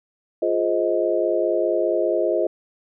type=chord; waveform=sine; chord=F minor seventh; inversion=none; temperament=just; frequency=349.2 / 419.1 / 523.8 / 628.6 Hz; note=F4 / Ab4 / C5 / Eb5; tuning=0 / +16 / +2 / +18 cents; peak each=-23 / -25 / -25 / -22 dBFS; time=0.42-2.47 s; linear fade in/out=5 ms; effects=none